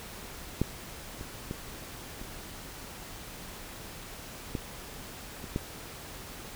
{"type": "clicks", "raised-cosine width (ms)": 3, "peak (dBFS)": [-12, -26, -21, -29, -18, -28, -16], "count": 7, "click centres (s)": [0.616, 1.211, 1.511, 2.215, 4.552, 5.442, 5.561], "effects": ["pink hiss -44 dBFS RMS until 6.55 s"]}